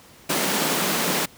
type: high-pass noise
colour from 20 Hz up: pink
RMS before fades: -23 dBFS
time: 0.29-1.26 s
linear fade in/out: 10 ms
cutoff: 150 Hz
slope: 96 dB/octave
effects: pink hiss -49 dBFS RMS until 1.37 s + high-pass 60 Hz 12 dB/octave